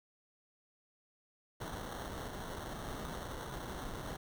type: noise with sample-and-hold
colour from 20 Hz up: pink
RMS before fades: -43 dBFS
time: 1.6-4.17 s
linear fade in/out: 10 ms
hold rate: 2450 Hz
effects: none